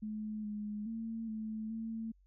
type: tone with pitch steps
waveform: sine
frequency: 214.2 / 209.4 / 225.7 / 218.1 / 224.3 Hz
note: A3 / G#3 / A3 / A3 / A3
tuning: -46 / +15 / +44 / -15 / +34 cents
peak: -37 dBFS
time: 0.02-2.12 s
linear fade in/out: 10 ms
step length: 420 ms
effects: added 47 Hz sine -63 dBFS peak until 2.26 s